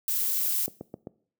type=noise; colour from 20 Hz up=violet; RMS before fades=-27 dBFS; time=0.08-0.66 s; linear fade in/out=0 ms
type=click train; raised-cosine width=2 ms; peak=-22 dBFS; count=4; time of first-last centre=0.68-1.071 s; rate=7.67 Hz
effects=noise-tail reverb RT60 0.5 s tail -20 dB re dry + high-pass 150 Hz 12 dB/octave